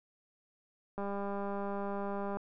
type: click train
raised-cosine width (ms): 1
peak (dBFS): -25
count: 279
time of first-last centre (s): 0.98-2.37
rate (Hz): 200
effects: none